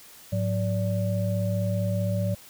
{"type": "tone cluster", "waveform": "sine", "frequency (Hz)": [106, 181.4, 578], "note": ["G#2", "F#3", "D5"], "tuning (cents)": [36, -34, -28], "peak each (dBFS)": [-25, -29, -31], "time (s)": [0.32, 2.35], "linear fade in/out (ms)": 10, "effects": ["white hiss -49 dBFS RMS until 2.49 s"]}